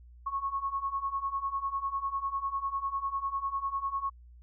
sine beating tone pair, 1093 / 1103 Hz, C#6 / C#6, -25 / -9 cents, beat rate 10 Hz, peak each -35 / -32 dBFS, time 0.26-4.1 s, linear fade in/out 10 ms, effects added 60 Hz sine -50 dBFS peak until 4.42 s

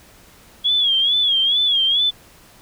sine tone with vibrato, 3322 Hz, G#7, in tune, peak -14 dBFS, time 0.64-2.11 s, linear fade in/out 20 ms, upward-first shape sine, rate 2.3 Hz, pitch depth 100 cents each way, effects pink hiss -48 dBFS RMS until 2.61 s

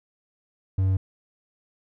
triangle tone, 95 Hz, F#2, 46 cents sharp, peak -17 dBFS, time 0.78-0.97 s, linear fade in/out 5 ms, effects none

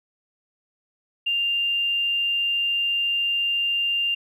triangle tone with tanh clipping, 2794 Hz, F7, in tune, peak -20 dBFS, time 1.26-4.15 s, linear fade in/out 10 ms, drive 2 dB, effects none

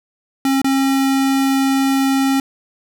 square tone with dropouts, 270.2 Hz, C#4, 44 cents flat, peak -14 dBFS, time 0.45-2.4 s, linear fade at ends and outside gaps 2 ms, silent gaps 0.617-0.644 s, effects none

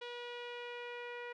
sawtooth tone with low-pass filter sweep, 482.8 Hz, B4, 39 cents flat, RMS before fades -45 dBFS, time 0.01-1.33 s, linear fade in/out 10 ms, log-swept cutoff 3300 to 2200 Hz, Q 2.6, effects none

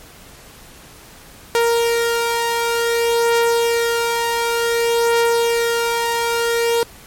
sawtooth beating tone pair, 466.2 / 466.75 Hz, A#4 / A#4, 0 / +2 cents, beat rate 0.55 Hz, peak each -19 / -12 dBFS, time 1.55-6.83 s, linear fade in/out 0 ms, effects pink hiss -42 dBFS RMS until 7.06 s + MP3 64 kbps

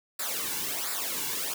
white noise with flanger, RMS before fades -32 dBFS, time 0.19-1.54 s, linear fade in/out 5 ms, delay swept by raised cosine 0.32 to 1.62 ms, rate 1.4 Hz, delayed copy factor -0.8, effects none

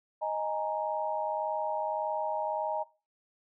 sine chord, D# suspended fourth, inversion none, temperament equal, 622.3 / 830.6 / 932.3 Hz, D#5 / G#5 / A#5, 0 / 0 / 0 cents, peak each -33 / -34 / -34 dBFS, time 0.21-2.84 s, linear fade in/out 20 ms, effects noise-tail reverb RT60 0.3 s tail -19 dB re dry

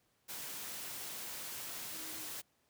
sine tone in noise, 316.9 Hz, D#4, 32 cents sharp, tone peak -55 dBFS, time 1.91-2.28 s, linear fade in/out 20 ms, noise white, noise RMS -44 dBFS, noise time 0.28-2.42 s, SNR -14 dB, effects pink hiss -75 dBFS RMS until 2.69 s + high-pass 80 Hz 12 dB/octave

